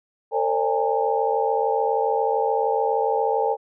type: tone cluster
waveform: sine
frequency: 451.9 / 529 / 582 / 813 / 900 Hz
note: A4 / C5 / D5 / G#5 / A5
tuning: +46 / +19 / -16 / -37 / +39 cents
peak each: -23 / -27 / -29 / -23 / -30 dBFS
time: 0.31-3.57 s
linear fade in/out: 50 ms
effects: none